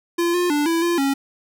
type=tone with pitch steps; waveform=square; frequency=343 / 354.3 / 293.4 / 332.1 / 344.1 / 275.1 Hz; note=F4 / F4 / D4 / E4 / F4 / C#4; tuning=-31 / +25 / -2 / +13 / -26 / -13 cents; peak=-18 dBFS; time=0.18-1.14 s; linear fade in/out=10 ms; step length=160 ms; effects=none